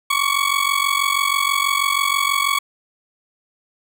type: ring-modulated tone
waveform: 20% pulse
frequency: 1121 Hz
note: C#6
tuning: 19 cents sharp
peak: -9 dBFS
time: 0.1-2.59 s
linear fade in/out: 5 ms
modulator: 23.1 Hz
effects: none